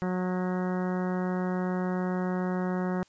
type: harmonic tone with a mistuned harmonic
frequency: 182.7 Hz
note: F#3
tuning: 22 cents flat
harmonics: 1 / 2 / 3 / 4 / 5 / 6 / 7 / 8 / 9 / 10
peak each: -28 / -34 / -38 / -40 / -42 / -44 / -45 / -46 / -47 / -48 dBFS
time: 0.02-3.03 s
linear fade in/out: 0 ms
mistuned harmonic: 10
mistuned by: +53 cents
effects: white hiss -63 dBFS RMS until 3.08 s + resampled to 16000 Hz